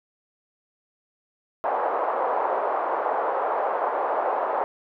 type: band-pass noise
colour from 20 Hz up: white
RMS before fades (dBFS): -25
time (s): 1.64-4.64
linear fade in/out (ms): 0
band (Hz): 490 to 970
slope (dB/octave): 24
effects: none